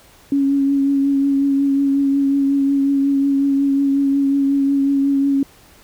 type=tone with vibrato; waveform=sine; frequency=277.2 Hz; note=C#4; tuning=in tune; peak=-13 dBFS; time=0.32-5.43 s; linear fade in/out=2 ms; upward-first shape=triangle; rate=5.5 Hz; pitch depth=24 cents each way; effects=pink hiss -48 dBFS RMS until 5.83 s